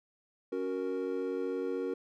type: chord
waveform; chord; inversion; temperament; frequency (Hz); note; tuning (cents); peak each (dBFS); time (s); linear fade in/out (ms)
triangle; F# major; second; equal; 277.2 / 370 / 466.2; C#4 / F#4 / A#4; 0 / 0 / 0; -36 / -34 / -33; 0.52-1.94; 5
effects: none